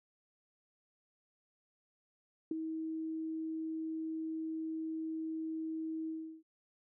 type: tone with ADSR envelope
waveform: sine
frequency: 319.7 Hz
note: D#4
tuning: 47 cents sharp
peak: -29 dBFS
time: 2.51-6.43 s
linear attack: 4 ms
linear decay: 11 ms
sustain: -7 dB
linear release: 350 ms
effects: none